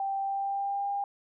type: tone with pitch glide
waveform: sine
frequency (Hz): 784 to 802.8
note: G5 to G5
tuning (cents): 0 to +41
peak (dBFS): -28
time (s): 0-1.04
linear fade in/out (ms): 2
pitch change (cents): +41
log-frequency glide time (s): 0.21-0.9
effects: none